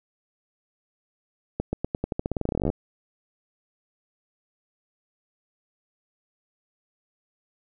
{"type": "accelerating click train", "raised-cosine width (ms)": 2, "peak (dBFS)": -12, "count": 24, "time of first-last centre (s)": [1.6, 2.701], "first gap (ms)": 130, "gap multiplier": 0.89, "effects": []}